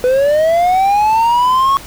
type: linear sweep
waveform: triangle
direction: up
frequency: 493.9 to 1108.7 Hz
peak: -7 dBFS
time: 0.04-1.77 s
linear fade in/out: 0 ms
effects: pink hiss -33 dBFS RMS until 1.86 s